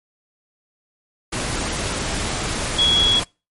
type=tone in noise; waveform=sine; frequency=3343 Hz; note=G#7; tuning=11 cents sharp; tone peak=-14 dBFS; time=2.78-3.2 s; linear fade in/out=10 ms; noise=pink; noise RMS=-24 dBFS; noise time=1.32-3.24 s; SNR=+7 dB; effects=noise-tail reverb RT60 0.3 s tail -26 dB re dry + MP3 48 kbps